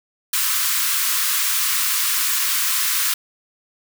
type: high-pass noise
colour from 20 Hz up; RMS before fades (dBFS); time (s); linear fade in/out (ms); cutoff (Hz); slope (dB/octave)
white; -20; 0.33-3.14; 5; 1000; 96
effects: none